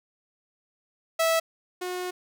sawtooth tone pair in turn, 654 / 362.4 Hz, E5 / F#4, -14 / -36 cents, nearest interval minor seventh, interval 1022 cents, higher first, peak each -17 / -26 dBFS, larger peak first, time 1.19-1.4 / 1.81-2.11 s, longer second, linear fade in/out 10 ms, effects none

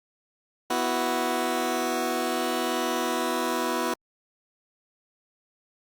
15% pulse chord, B suspended fourth, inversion none, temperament just, 246.9 / 329.3 / 370.4 Hz, B3 / E4 / F#4, 0 / -2 / +2 cents, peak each -23 dBFS, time 0.7-3.94 s, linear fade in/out 5 ms, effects Opus 48 kbps

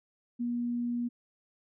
sine tone, 240 Hz, B3, 49 cents flat, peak -29 dBFS, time 0.39-1.09 s, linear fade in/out 20 ms, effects none

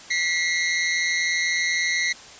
sawtooth tone pair together, 1954 / 2122 Hz, B6 / C7, -19 / +24 cents, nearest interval minor second, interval 143 cents, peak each -20 / -20 dBFS, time 0.1-2.13 s, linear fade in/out 10 ms, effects white hiss -43 dBFS RMS until 2.39 s + resampled to 16000 Hz

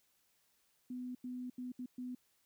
sine tone bursts at uneven times, 250 Hz, B3, 21 cents sharp, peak -40 dBFS, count 5, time 0.9-1.15 / 1.24-1.5 / 1.58-1.72 / 1.79-1.86 / 1.98-2.15 s, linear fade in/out 5 ms, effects white hiss -75 dBFS RMS until 2.45 s

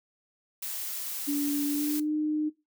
blue noise, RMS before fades -35 dBFS, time 0.62-2 s, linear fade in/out 5 ms
sine tone with pitch glide, 288 to 304.8 Hz, D4 to D#4, -34 to -36 cents, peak -25 dBFS, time 1.27-2.5 s, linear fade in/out 20 ms, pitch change +98 cents, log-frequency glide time 1.64-2.12 s
effects noise-tail reverb RT60 0.2 s tail -17 dB re dry

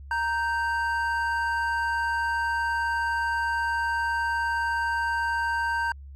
triangle tone pair together, 932.3 / 1560.3 Hz, A#5 / G6, 0 / -9 cents, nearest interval major sixth, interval 891 cents, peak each -25 dBFS, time 0.11-5.92 s, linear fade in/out 2 ms, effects added 69 Hz sine -40 dBFS peak until 6.15 s

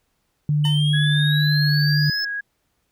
sine tone, 148.6 Hz, D3, 21 cents sharp, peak -16 dBFS, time 0.49-2.1 s, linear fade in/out 2 ms
triangle exponential sweep, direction up, 2995 to 5274 Hz, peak -22 dBFS, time 0.64-2.25 s, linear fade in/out 5 ms
sawtooth tone with exponential decay, 914 Hz, A#5, 34 cents flat, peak -25 dBFS, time 0.65-0.86 s, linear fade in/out 1 ms, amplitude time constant 45 ms
sine tone with vibrato, 1661.2 Hz, G#6, in tune, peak -24 dBFS, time 0.93-2.41 s, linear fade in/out 10 ms, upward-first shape sine, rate 2 Hz, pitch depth 12 cents each way
effects pink hiss -70 dBFS RMS until 2.91 s

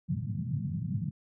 white band-pass noise, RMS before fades -33 dBFS, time 0.08-1.11 s, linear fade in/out 20 ms, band 100 to 190 Hz, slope 48 dB/octave, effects none

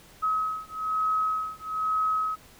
sine beating tone pair, 1276 / 1277.1 Hz, D#6 / D#6, +43 / +45 cents, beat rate 1.1 Hz, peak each -28 dBFS, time 0.22-2.36 s, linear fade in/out 20 ms, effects pink hiss -53 dBFS RMS until 2.59 s

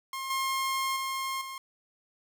sawtooth tone with level steps, 1068 Hz, C6, 35 cents sharp, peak -30 / -24 / -27 / -34 dBFS, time 0.13-1.58 s, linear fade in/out 2 ms, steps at 0.3 / 0.96 / 1.41 s, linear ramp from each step 5 ms, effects none

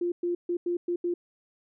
sine tone bursts at uneven times, 349.2 Hz, F4, in tune, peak -25 dBFS, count 6, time 0.01-0.12 / 0.23-0.35 / 0.49-0.57 / 0.66-0.77 / 0.88-0.96 / 1.04-1.14 s, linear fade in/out 5 ms, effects none

